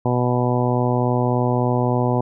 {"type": "harmonic tone", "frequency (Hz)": 123.47, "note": "B2", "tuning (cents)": 0, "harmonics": [1, 2, 3, 4, 5, 6, 7, 8], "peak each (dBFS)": [-20, -23, -25, -26, -27, -28, -28, -29], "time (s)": [0.05, 2.21], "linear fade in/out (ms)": 5, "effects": []}